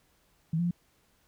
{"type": "tone with pitch steps", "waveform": "sine", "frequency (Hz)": [161.3, 173, 174.1], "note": ["E3", "F3", "F3"], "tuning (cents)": [-37, -16, -5], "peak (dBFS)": -25, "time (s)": [0.53, 0.71], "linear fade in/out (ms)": 5, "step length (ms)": 60, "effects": ["pink hiss -68 dBFS RMS until 1.27 s"]}